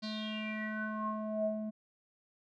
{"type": "tone with low-pass filter sweep", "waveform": "square", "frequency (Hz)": 215.4, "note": "A3", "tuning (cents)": -37, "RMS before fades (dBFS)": -37, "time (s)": [0.02, 1.71], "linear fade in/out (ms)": 20, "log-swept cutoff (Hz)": [4500, 450], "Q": 8.4, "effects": []}